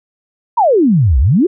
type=exponential two-way sweep; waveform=sine; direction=down then up; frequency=1002 to 58.27 to 403.5 Hz; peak=-7 dBFS; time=0.57-1.47 s; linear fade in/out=10 ms; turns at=1.19 s; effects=none